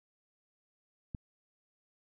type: click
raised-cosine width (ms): 5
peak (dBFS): -26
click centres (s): 1.148
effects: none